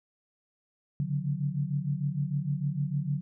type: tone cluster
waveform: sine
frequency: 139.6 / 146.2 / 182.7 Hz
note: C#3 / D3 / F#3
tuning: +13 / -7 / -22 cents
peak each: -32 / -30 / -35 dBFS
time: 1-3.21 s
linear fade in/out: 0 ms
effects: none